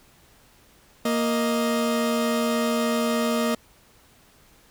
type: tone pair together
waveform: 30% pulse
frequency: 233.2 / 623 Hz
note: A#3 / D#5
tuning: +1 / +2 cents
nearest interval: octave + perfect fourth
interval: 1701 cents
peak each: -20 / -24 dBFS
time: 1.05-3.55 s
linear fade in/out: 5 ms
effects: pink hiss -56 dBFS RMS until 4.7 s